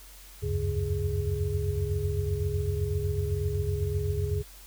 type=tone cluster; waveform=sine; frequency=73.3 / 87.4 / 95.3 / 138.7 / 415.3 Hz; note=D2 / F2 / G2 / C#3 / G#4; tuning=-3 / +2 / -48 / +1 / 0 cents; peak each=-32 / -34 / -30 / -34 / -33 dBFS; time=0.42-4.43 s; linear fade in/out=20 ms; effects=added 47 Hz sine -49 dBFS peak until 4.66 s + white hiss -51 dBFS RMS until 4.66 s